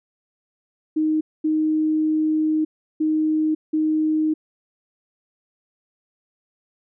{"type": "tone bursts at uneven times", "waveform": "sine", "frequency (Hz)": 311.1, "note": "D#4", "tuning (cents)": 0, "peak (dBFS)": -17, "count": 4, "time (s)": [[0.96, 1.21], [1.44, 2.65], [3, 3.55], [3.73, 4.34]], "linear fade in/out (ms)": 10, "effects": []}